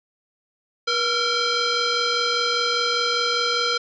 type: tone with frequency modulation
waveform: sine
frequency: 1350 Hz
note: E6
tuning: 41 cents sharp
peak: -19 dBFS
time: 0.87-3.78 s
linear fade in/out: 10 ms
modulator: 915 Hz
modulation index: 3.9
effects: none